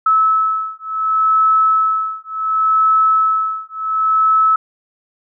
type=beating tone pair; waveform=sine; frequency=1300 / 1300.69 Hz; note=E6 / E6; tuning=-24 / -24 cents; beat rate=0.69 Hz; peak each=-15 dBFS; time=0.06-4.56 s; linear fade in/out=5 ms; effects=none

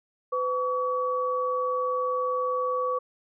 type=tone pair together; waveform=sine; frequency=505 / 1135 Hz; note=B4 / C#6; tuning=+39 / +41 cents; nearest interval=octave + major second; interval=1402 cents; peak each=-27 dBFS; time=0.32-2.99 s; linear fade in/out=10 ms; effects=none

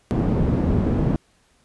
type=low-pass noise; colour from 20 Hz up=white; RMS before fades=-20 dBFS; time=0.11-1.16 s; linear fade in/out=0 ms; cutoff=240 Hz; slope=12 dB/octave; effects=pink hiss -61 dBFS RMS until 1.64 s + resampled to 24000 Hz

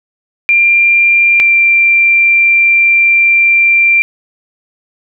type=tone pair in turn; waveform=sine; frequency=2383 / 2365 Hz; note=D7 / D7; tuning=+25 / +12 cents; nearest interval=unison; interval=13 cents; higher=first; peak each=-5 dBFS; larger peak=neither; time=0.49-1.4 / 1.4-4.02 s; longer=second; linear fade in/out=0 ms; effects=none

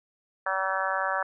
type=harmonic tone; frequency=190.8 Hz; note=G3; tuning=47 cents flat; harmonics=3 / 4 / 5 / 6 / 7 / 8 / 9; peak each=-33 / -33 / -33 / -33 / -33 / -33 / -33 dBFS; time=0.46-1.23 s; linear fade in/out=5 ms; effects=none

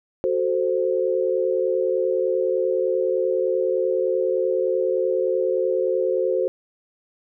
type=chord; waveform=sine; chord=F# diminished; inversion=none; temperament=equal; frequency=370 / 440 / 523.3 Hz; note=F#4 / A4 / C5; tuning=0 / 0 / 0 cents; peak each=-23 / -25 / -22 dBFS; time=0.24-6.48 s; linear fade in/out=0 ms; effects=none

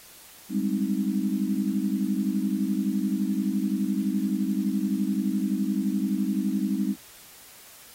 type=chord; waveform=sine; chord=Ab major seventh; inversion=third; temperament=equal; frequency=196 / 207.7 / 261.6 / 311.1 Hz; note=G3 / Ab3 / C4 / Eb4; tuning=0 / 0 / 0 / 0 cents; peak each=-27 / -28 / -30 / -31 dBFS; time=0.49-6.96 s; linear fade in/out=50 ms; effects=white hiss -49 dBFS RMS until 7.94 s + AAC 48 kbps

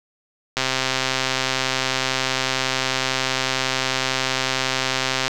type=click train; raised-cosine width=0.2 ms; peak=-3 dBFS; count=618; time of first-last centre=0.57-5.28 s; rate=131 Hz; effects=none

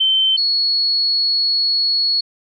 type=tone pair in turn; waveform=sine; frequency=3091 / 4360 Hz; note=G7 / C#8; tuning=-25 / -29 cents; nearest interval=tritone; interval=596 cents; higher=second; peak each=-12 / -14 dBFS; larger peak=first; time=0-0.37 / 0.37-2.21 s; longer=second; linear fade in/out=10 ms; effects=none

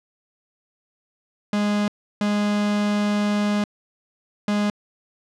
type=tone bursts at uneven times; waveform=45% pulse; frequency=207 Hz; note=G#3; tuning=5 cents flat; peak=-19 dBFS; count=3; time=1.53-1.88 / 2.21-3.64 / 4.48-4.7 s; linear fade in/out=2 ms; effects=low-pass 6000 Hz 12 dB/octave

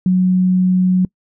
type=tone; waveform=sine; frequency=183.9 Hz; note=F#3; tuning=10 cents flat; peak=-10 dBFS; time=0.06-1.05 s; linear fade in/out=2 ms; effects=noise-tail reverb RT60 0.1 s tail -25 dB re dry

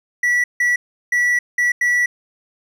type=tone bursts at uneven times; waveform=triangle; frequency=1949 Hz; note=B6; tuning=23 cents flat; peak=-12 dBFS; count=5; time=0.23-0.44 / 0.6-0.76 / 1.12-1.39 / 1.58-1.72 / 1.81-2.06 s; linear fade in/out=5 ms; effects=none

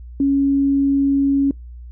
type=tone; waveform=sine; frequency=277.2 Hz; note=C#4; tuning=in tune; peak=-13 dBFS; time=0.2-1.51 s; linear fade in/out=2 ms; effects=noise-tail reverb RT60 0.2 s tail -26 dB re dry + added 60 Hz sine -33 dBFS peak until 1.91 s

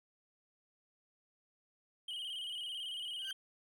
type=tone with vibrato; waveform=triangle; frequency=3043 Hz; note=F#7; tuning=48 cents sharp; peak=-38 dBFS; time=2.08-3.33 s; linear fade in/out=5 ms; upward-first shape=square; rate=18 Hz; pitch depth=66 cents each way
type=tone with exponential growth; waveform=40% pulse; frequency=1561 Hz; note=G6; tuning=8 cents flat; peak=-39 dBFS; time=3.18-3.31 s; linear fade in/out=1 ms; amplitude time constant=27 ms
effects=none

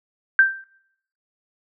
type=tone with exponential decay; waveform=sine; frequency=1568 Hz; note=G6; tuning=in tune; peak=-7 dBFS; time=0.39-0.64 s; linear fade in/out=1 ms; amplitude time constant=54 ms; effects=noise-tail reverb RT60 0.8 s tail -25 dB re dry

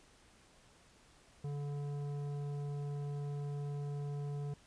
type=tone with tanh clipping; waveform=sine; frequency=144 Hz; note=D3; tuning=34 cents flat; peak=-39 dBFS; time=1.44-4.54 s; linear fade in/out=5 ms; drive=12 dB; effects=pink hiss -64 dBFS RMS until 4.66 s + resampled to 22050 Hz

